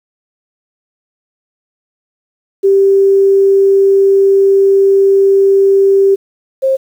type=tone pair in turn; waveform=sine; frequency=392 / 532.5 Hz; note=G4 / C5; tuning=0 / +30 cents; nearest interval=perfect fourth; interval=530 cents; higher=second; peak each=-5 / -8 dBFS; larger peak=first; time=2.63-6.16 / 6.62-6.77 s; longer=first; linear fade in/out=20 ms; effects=7-bit